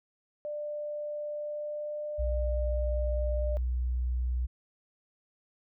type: tone with pitch glide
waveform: sine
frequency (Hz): 594 to 599.2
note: D5 to D5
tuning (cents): +20 to +35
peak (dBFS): -33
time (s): 0.45-3.57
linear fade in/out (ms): 0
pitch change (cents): +15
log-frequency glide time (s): 1.32-2.32
type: tone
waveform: sine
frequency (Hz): 61.74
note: B1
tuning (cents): 0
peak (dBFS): -27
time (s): 2.18-4.47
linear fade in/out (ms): 20
effects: none